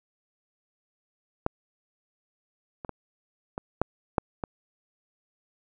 clicks, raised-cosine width 1 ms, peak -10 / -23 / -20 / -18 / -8 / -7 / -16 dBFS, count 7, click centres 1.464 / 2.848 / 2.893 / 3.579 / 3.816 / 4.182 / 4.438 s, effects none

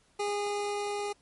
25% pulse tone with level ramp, 410 Hz, G#4, 22 cents flat, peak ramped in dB -25 to -28 dBFS, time 0.19-1.13 s, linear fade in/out 10 ms, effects pink hiss -66 dBFS RMS until 1.21 s + MP3 48 kbps

